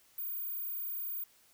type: tone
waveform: sine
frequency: 15330 Hz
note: A#9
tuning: 47 cents sharp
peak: -35 dBFS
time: 0.18-1.24 s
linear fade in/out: 5 ms
effects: white hiss -65 dBFS RMS until 1.53 s